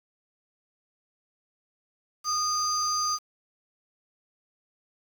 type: tone cluster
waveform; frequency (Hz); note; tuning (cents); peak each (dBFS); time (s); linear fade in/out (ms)
sine; 1230 / 4808 / 6160; D#6 / D8 / G8; -20 / +40 / -31; -27 / -29 / -29; 2.24-3.19; 50
effects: tanh soft clip ceiling -17 dBFS + 8-bit